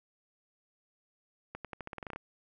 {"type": "accelerating click train", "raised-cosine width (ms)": 0.5, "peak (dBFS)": -25, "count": 12, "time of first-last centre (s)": [1.55, 2.16], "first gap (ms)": 97, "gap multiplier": 0.88, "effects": []}